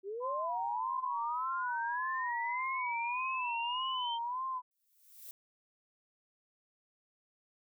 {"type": "linear sweep", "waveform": "sine", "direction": "up", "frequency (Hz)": [373.3, 3152], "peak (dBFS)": -37, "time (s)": [0.03, 4.19], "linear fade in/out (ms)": 50}
{"type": "tone with vibrato", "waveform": "sine", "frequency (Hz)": 989, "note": "B5", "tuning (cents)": 2, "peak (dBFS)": -34, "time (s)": [0.2, 4.62], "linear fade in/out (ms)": 50, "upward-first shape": "sine", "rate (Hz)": 1.7, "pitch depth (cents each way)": 110}
{"type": "noise with exponential growth", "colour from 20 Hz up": "violet", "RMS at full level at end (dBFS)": -46, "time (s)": [4.71, 5.31], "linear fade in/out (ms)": 1, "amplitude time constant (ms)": 130}
{"effects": []}